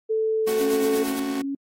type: tone with pitch glide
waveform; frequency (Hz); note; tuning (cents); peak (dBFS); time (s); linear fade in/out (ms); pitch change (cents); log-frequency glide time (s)
sine; 440 to 437.2; A4 to A4; 0 to -11; -20; 0.09-1.04; 20; -11; 0.37-0.64
type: noise with tremolo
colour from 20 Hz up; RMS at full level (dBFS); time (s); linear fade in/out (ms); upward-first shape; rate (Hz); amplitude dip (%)
white; -34; 0.47-1.2; 5; sine; 8.6; 65
type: chord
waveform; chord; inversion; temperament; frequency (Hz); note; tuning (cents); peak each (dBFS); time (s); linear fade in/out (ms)
sawtooth; F# diminished; first; just; 222 / 266.4 / 370; A3 / C4 / F#4; +16 / +31 / 0; -30 / -34 / -29; 0.47-1.42; 5
type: tone with vibrato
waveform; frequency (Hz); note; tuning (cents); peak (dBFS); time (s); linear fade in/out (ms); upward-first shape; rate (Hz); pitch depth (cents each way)
sine; 277.2; C#4; 0; -25; 0.6-1.55; 5; triangle; 3.3; 10
effects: AAC 48 kbps